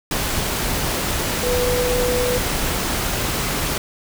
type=tone in noise; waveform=sine; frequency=493.9 Hz; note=B4; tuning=in tune; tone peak=-19 dBFS; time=1.43-2.38 s; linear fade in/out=2 ms; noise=pink; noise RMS=-22 dBFS; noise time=0.11-3.78 s; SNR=0 dB; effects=none